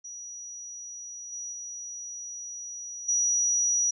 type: tone with level steps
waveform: sine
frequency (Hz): 5820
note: F#8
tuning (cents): -29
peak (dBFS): -38 / -34 / -36 / -22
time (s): 0.04-3.91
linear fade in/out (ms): 10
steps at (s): 1.32 / 1.52 / 3.08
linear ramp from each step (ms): 10
effects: none